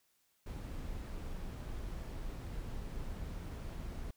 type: noise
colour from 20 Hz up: brown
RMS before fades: -42 dBFS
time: 0.46-4.11 s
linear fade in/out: 5 ms
effects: white hiss -75 dBFS RMS until 4.16 s